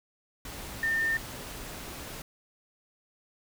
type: tone in noise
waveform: sine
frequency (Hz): 1808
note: A6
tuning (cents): +47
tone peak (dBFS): -25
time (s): 0.83-1.17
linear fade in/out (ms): 2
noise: pink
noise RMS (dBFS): -41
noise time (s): 0.45-2.22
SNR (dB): +13
effects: none